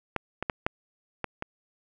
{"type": "clicks", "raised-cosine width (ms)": 0.5, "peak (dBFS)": [-12, -15, -11, -9, -14, -17], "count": 6, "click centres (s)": [0.163, 0.426, 0.498, 0.665, 1.243, 1.424], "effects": []}